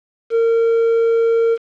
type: tone with quantisation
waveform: triangle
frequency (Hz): 458.7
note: A#4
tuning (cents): -28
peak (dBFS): -10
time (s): 0.3-1.58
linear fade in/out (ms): 50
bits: 6
effects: low-pass 3000 Hz 12 dB/octave